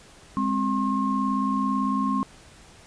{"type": "tone cluster", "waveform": "sine", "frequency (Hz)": [205.2, 263.2, 1071], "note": ["G#3", "C4", "C6"], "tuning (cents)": [-21, 10, 40], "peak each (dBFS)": -26, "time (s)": [0.37, 2.23], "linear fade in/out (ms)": 0, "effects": ["pink hiss -50 dBFS RMS until 2.86 s", "resampled to 22050 Hz"]}